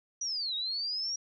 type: linear two-way sweep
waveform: sine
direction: down then up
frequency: 5920 to 3729 to 5700 Hz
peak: -31 dBFS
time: 0.21-1.16 s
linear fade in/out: 5 ms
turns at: 0.55 s
effects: none